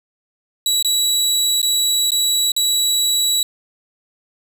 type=tone with dropouts; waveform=25% pulse; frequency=3909 Hz; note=B7; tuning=19 cents flat; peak=-11 dBFS; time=0.66-3.43 s; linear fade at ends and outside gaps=2 ms; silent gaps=0.826-0.847 / 1.617-1.628 / 2.106-2.118 / 2.519-2.564 s; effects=none